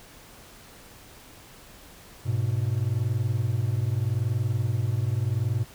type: tone pair together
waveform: triangle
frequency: 102.66 / 123.47 Hz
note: G#2 / B2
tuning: -20 / 0 cents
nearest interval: minor third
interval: 320 cents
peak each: -24 dBFS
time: 2.25-5.65 s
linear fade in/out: 20 ms
effects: pink hiss -49 dBFS RMS until 5.74 s